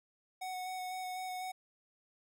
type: tone with vibrato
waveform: square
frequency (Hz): 740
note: F#5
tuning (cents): 0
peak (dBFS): -39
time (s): 0.41-1.52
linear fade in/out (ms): 10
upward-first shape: square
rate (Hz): 4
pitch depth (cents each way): 11
effects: none